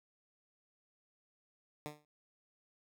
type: tone with exponential decay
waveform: 10% pulse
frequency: 149.6 Hz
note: D3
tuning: 32 cents sharp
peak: -30 dBFS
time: 1.86-2.05 s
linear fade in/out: 0 ms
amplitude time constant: 41 ms
effects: none